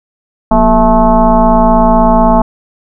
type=tone with frequency modulation; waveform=sine; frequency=450 Hz; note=A4; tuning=39 cents sharp; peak=-4 dBFS; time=0.51-2.42 s; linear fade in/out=5 ms; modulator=211 Hz; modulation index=2.6; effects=none